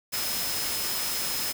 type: tone in noise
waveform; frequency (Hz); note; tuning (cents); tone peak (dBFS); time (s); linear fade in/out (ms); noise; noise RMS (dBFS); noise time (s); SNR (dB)
sine; 5130; E8; -48; -34; 0.12-1.53; 20; white; -30; 0.12-1.53; -7
effects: none